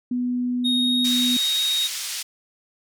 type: tone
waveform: sine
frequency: 246.9 Hz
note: B3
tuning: in tune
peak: -21 dBFS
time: 0.11-1.37 s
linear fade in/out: 5 ms
type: tone with pitch glide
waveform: triangle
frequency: 3729 to 3757 Hz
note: A#7 to A#7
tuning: 0 to +13 cents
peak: -19 dBFS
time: 0.64-1.88 s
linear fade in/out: 20 ms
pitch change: +13 cents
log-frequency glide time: 0.77-1.12 s
type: band-pass noise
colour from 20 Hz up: pink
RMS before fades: -30 dBFS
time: 1.04-2.23 s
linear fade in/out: 10 ms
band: 3400 to 9600 Hz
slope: 12 dB/octave
effects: none